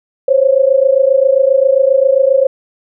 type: tone pair together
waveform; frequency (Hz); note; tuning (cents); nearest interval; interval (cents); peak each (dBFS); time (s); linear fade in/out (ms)
sine; 523.3 / 550.8; C5 / C#5; 0 / -11; minor second; 89; -10; 0.28-2.47; 5
effects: none